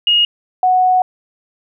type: tone pair in turn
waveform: sine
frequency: 2867 / 738.2 Hz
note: F7 / F#5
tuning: +45 / -4 cents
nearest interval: octave + major seventh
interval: 2349 cents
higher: first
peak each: -9 dBFS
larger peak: neither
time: 0.07-0.25 / 0.63-1.02 s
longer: second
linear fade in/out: 2 ms
effects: none